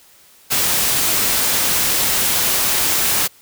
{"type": "noise", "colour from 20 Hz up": "white", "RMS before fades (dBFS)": -17, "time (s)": [0.5, 3.28], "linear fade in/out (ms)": 20, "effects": ["white hiss -49 dBFS RMS until 3.41 s"]}